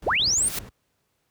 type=noise bursts; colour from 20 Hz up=brown; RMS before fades=-35 dBFS; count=4; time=0.02-0.692 s; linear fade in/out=5 ms; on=150 ms; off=24 ms
type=linear sweep; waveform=sine; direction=up; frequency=218.4 to 9390 Hz; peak=-19 dBFS; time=0.06-0.49 s; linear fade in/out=10 ms
type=noise with exponential growth; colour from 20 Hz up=white; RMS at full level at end=-27 dBFS; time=0.18-0.59 s; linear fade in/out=5 ms; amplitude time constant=89 ms
effects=pink hiss -72 dBFS RMS until 1.3 s + high-pass 60 Hz 12 dB/octave